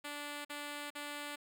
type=tone bursts; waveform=5% pulse; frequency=291.8 Hz; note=D4; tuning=11 cents flat; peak=-30 dBFS; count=3; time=0.04-1.36 s; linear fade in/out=10 ms; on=410 ms; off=45 ms; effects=none